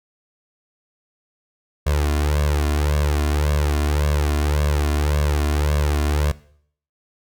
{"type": "tone with flanger", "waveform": "sawtooth", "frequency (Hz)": 73.8, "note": "D2", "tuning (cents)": 9, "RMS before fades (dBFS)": -19, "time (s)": [1.86, 6.32], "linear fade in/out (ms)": 10, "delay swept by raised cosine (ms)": [1.8, 2.9], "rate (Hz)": 1.8, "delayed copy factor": 0.95, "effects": ["noise-tail reverb RT60 0.6 s tail -19 dB re dry"]}